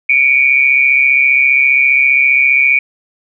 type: tone pair together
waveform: sine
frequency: 2264 / 2399 Hz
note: C#7 / D7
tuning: +36 / +36 cents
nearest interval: minor second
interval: 100 cents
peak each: -10 dBFS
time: 0.09-2.79 s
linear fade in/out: 5 ms
effects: none